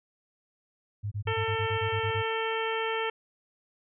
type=tone bursts; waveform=sine; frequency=103.2 Hz; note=G#2; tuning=10 cents flat; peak=-29 dBFS; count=11; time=1.03-2.226 s; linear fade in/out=20 ms; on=86 ms; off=25 ms
type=harmonic tone; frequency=447.6 Hz; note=A4; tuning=30 cents sharp; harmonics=1 / 2 / 3 / 4 / 5 / 6 / 7; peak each=-31 / -34 / -36 / -37 / -38 / -39 / -39 dBFS; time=1.27-3.1 s; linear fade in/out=5 ms
effects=none